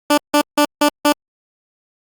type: tone bursts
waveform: 15% pulse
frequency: 293.7 Hz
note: D4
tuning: in tune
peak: -4 dBFS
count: 5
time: 0.1-1.125 s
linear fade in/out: 5 ms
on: 77 ms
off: 160 ms
effects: Opus 48 kbps